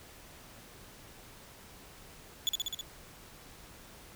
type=tone with echo; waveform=35% pulse; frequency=3443 Hz; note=A7; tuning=38 cents flat; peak=-24 dBFS; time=2.47-2.49 s; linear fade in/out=0 ms; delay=64 ms; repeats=5; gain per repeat=-2 dB; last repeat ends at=2.81 s; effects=pink hiss -53 dBFS RMS until 4.15 s